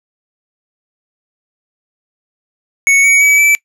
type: tone with pitch steps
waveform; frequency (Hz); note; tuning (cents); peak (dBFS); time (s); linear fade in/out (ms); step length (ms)
square; 2217 / 2249 / 2282 / 2315; C#7 / C#7 / C#7 / D7; 0 / +24 / +50 / -25; -7; 2.87-3.55; 0; 170
effects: noise-tail reverb RT60 0.1 s tail -22 dB re dry + low-pass 12000 Hz 12 dB/octave